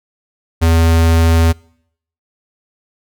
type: tone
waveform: square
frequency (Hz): 82.41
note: E2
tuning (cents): 0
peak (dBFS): -9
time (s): 0.61-1.53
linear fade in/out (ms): 20
effects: noise-tail reverb RT60 0.7 s tail -26 dB re dry